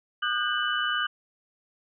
sine tone cluster, 1217 / 1464 / 1585 / 2980 Hz, D#6 / F#6 / G6 / F#7, -39 / -19 / +19 / +12 cents, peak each -30 dBFS, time 0.22-1.07 s, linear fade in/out 10 ms, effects none

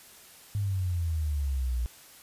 sine exponential sweep, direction down, 103.83 to 58.4 Hz, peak -26 dBFS, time 0.55-1.86 s, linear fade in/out 0 ms, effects white hiss -52 dBFS RMS until 2.22 s + resampled to 32000 Hz

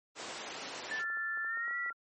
pink noise, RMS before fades -40 dBFS, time 0.15-1.04 s, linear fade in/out 50 ms
sine tone with pitch glide, 1760 to 1952.8 Hz, A6 to B6, 0 to -20 cents, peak -34 dBFS, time 0.91-1.9 s, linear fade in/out 2 ms, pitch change +180 cents, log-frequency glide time 1.44-1.76 s
sine tone, 1379 Hz, F6, 22 cents flat, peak -39 dBFS, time 0.99-1.93 s, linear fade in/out 10 ms
clicks, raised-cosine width 1 ms, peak -38 dBFS, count 10, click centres 1.041 / 1.101 / 1.172 / 1.374 / 1.446 / 1.573 / 1.68 / 1.71 / 1.862 / 1.905 s
effects high-pass 400 Hz 12 dB/octave + MP3 32 kbps

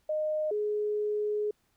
sine tone pair in turn, 615 / 419.8 Hz, D#5 / G#4, -20 / +19 cents, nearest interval perfect fifth, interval 661 cents, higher first, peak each -27 dBFS, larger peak neither, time 0.09-0.51 / 0.51-1.51 s, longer second, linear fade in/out 5 ms, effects pink hiss -72 dBFS RMS until 1.76 s

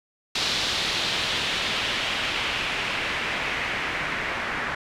white noise with low-pass filter sweep, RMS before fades -27 dBFS, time 0.35-4.75 s, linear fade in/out 5 ms, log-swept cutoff 4100 to 1800 Hz, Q 1.9, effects none

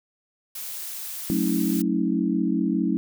blue noise, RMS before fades -34 dBFS, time 0.55-1.82 s, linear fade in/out 5 ms
sine chord, F# minor seventh, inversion none, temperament equal with one note detuned, 185 / 220 / 277.2 / 322.1 Hz, F#3 / A3 / C#4 / E4, 0 / 0 / 0 / -40 cents, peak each -26 dBFS, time 1.3-2.97 s, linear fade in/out 0 ms
effects none

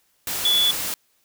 sine tone in noise, 3430 Hz, A7, 45 cents flat, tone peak -16 dBFS, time 0.45-0.71 s, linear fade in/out 2 ms, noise white, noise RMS -27 dBFS, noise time 0.27-0.94 s, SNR +8 dB, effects white hiss -65 dBFS RMS until 1.24 s

